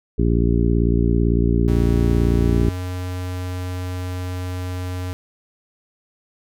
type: harmonic tone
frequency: 57.9 Hz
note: A#1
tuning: 11 cents flat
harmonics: 1 / 2 / 3 / 4 / 5 / 6 / 7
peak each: -18 / -21 / -23 / -24 / -25 / -26 / -26 dBFS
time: 0.18-2.7 s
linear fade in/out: 10 ms
type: tone with pitch glide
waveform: square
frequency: 87 to 90.8 Hz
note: F2 to F#2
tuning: -6 to -32 cents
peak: -25 dBFS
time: 1.68-5.13 s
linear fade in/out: 0 ms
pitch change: +74 cents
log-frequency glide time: 2.34-2.68 s
effects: none